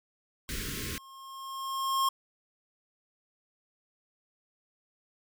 square tone with exponential growth, 1074 Hz, C6, 45 cents sharp, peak -24 dBFS, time 0.48-2.09 s, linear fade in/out 5 ms, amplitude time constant 350 ms
pink band-stop noise, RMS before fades -36 dBFS, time 0.49-0.98 s, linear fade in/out 0 ms, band 460 to 1400 Hz, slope 48 dB/octave
effects none

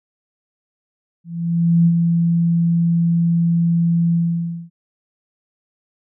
sine tone with ADSR envelope, 168.9 Hz, E3, 42 cents sharp, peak -9 dBFS, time 1.24-4.7 s, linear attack 620 ms, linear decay 59 ms, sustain -4 dB, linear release 560 ms, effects none

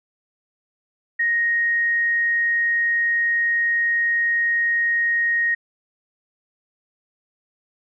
sine tone, 1870 Hz, A#6, 5 cents sharp, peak -17 dBFS, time 1.19-5.55 s, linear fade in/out 10 ms, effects none

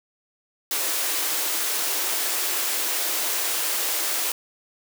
white high-pass noise, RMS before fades -25 dBFS, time 0.71-4.32 s, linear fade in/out 2 ms, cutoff 290 Hz, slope 96 dB/octave, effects none

